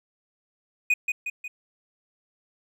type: tone with echo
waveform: triangle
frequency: 2480 Hz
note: D#7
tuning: 6 cents flat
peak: -16 dBFS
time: 0.9-0.94 s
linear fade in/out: 5 ms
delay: 180 ms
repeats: 3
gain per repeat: -5 dB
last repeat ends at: 1.48 s
effects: none